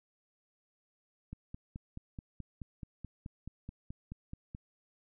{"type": "click train", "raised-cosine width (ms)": 5, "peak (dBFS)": -30, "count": 16, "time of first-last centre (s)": [1.33, 4.549], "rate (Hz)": 4.66, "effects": []}